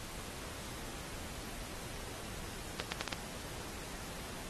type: accelerating click train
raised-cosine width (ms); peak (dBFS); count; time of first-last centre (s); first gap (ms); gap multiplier
0.2; -16; 5; 2.8-3.128; 120; 0.75
effects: pink hiss -46 dBFS RMS until 4.49 s + AAC 32 kbps